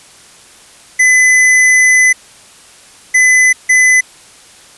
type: tone bursts at uneven times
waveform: square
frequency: 2013 Hz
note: B6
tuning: 33 cents sharp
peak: -6 dBFS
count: 3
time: 0.99-2.13 / 3.14-3.53 / 3.69-4.01 s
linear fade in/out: 10 ms
effects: white hiss -40 dBFS RMS until 4.77 s + resampled to 24000 Hz